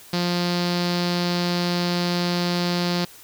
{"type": "tone with low-pass filter", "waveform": "sawtooth", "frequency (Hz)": 175.6, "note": "F3", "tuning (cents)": 10, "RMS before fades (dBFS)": -23, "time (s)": [0.13, 3.05], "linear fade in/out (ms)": 5, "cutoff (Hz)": 4600, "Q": 4.8, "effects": ["white hiss -46 dBFS RMS until 3.23 s"]}